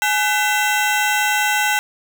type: ring-modulated tone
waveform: 25% pulse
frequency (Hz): 1174.7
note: D6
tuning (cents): 0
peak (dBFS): -9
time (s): 0.02-1.79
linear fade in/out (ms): 0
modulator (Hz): 335
effects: 7-bit